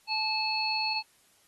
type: harmonic tone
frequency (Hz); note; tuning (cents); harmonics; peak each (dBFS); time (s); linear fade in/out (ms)
870; A5; -20; 1 / 3 / 5; -32 / -32 / -30; 0.07-1.03; 50
effects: white hiss -64 dBFS RMS until 1.47 s + AAC 32 kbps